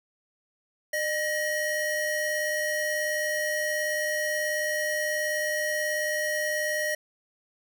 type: tone pair together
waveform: square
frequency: 606.8 / 1899 Hz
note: D#5 / A#6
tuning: -44 / +32 cents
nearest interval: octave + minor sixth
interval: 1976 cents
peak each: -30 / -29 dBFS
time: 0.93-6.95 s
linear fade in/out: 5 ms
effects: none